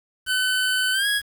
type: tone with pitch glide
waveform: 25% pulse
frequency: 1513 to 1659.5 Hz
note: F#6 to G#6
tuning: +38 to -2 cents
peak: -16 dBFS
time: 0.26-1.22 s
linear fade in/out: 50 ms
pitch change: +160 cents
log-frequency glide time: 0.92-1.07 s
effects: 7-bit